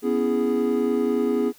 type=chord; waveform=triangle; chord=C# minor seventh; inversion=third; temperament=equal with one note detuned; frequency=246.9 / 277.2 / 330.6 / 415.3 Hz; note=B3 / C#4 / E4 / G#4; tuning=0 / 0 / +5 / 0 cents; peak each=-22 / -26 / -26 / -21 dBFS; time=0.02-1.53 s; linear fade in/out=50 ms; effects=white hiss -53 dBFS RMS until 1.58 s